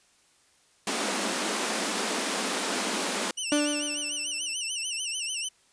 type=high-pass noise; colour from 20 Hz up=pink; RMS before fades=-29 dBFS; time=0.87-3.31 s; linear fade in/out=2 ms; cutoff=190 Hz; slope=96 dB/octave
type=tone with vibrato; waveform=15% pulse; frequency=2843 Hz; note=F7; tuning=30 cents sharp; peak=-22 dBFS; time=3.37-5.49 s; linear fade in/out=10 ms; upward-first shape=sine; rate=6.8 Hz; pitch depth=130 cents each way
type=tone with exponential decay; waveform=30% pulse; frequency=294.3 Hz; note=D4; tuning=4 cents sharp; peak=-18 dBFS; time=3.52-4.54 s; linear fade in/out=1 ms; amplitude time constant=220 ms
effects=white hiss -63 dBFS RMS until 5.72 s + resampled to 22050 Hz